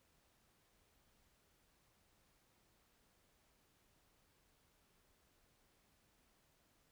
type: silence
effects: pink hiss -75 dBFS RMS until 6.91 s